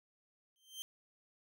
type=tone with exponential growth; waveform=sawtooth; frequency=3136 Hz; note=G7; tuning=in tune; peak=-36 dBFS; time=0.56-0.82 s; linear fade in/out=0 ms; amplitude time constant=56 ms; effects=none